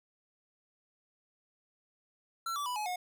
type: tone with pitch steps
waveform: square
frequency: 1351 / 1155.9 / 989 / 846.2 / 724 Hz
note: E6 / D6 / B5 / G#5 / F#5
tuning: +42 / -28 / +2 / +32 / -38 cents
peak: -34 dBFS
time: 2.46-2.96 s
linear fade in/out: 5 ms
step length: 100 ms
effects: none